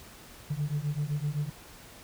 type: beating tone pair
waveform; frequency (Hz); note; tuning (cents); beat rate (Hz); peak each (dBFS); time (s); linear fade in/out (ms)
sine; 143.4 / 151.2; D3 / D#3; -41 / -49; 7.8; -30; 0.5-1.5; 10
effects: tanh soft clip ceiling -24 dBFS + pink hiss -50 dBFS RMS until 2.03 s